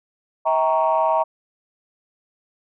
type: chord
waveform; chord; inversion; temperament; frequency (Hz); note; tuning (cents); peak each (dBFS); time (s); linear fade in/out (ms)
sine; E diminished seventh; none; equal with one note detuned; 643.5 / 784 / 932.3 / 1108.7; E5 / G5 / Bb5 / Db6; -42 / 0 / 0 / 0; -19 / -24 / -19 / -25; 0.45-1.24; 20
effects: tanh soft clip ceiling -8 dBFS